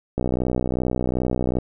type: click train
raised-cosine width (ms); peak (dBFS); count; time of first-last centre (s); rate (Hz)
2; -9; 89; 0.18-1.586; 62.6
effects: none